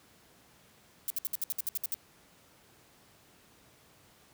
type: noise bursts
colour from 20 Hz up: violet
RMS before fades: -32 dBFS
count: 11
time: 1.08-1.942 s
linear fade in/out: 0 ms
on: 22 ms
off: 62 ms
effects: pink hiss -61 dBFS RMS until 4.33 s + high-pass 80 Hz 12 dB/octave